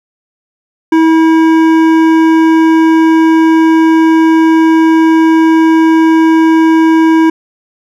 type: tone with hard clipping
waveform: triangle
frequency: 323 Hz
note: E4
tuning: 35 cents flat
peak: -6 dBFS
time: 0.92-7.3 s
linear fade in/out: 5 ms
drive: 16 dB
effects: none